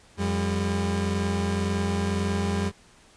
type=tone pair together; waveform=30% pulse; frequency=89.45 / 200.8 Hz; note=F2 / G3; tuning=+42 / +42 cents; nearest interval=octave + major second; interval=1400 cents; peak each=-24 / -24 dBFS; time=0.17-2.72 s; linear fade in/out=50 ms; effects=pink hiss -55 dBFS RMS until 3.16 s + resampled to 22050 Hz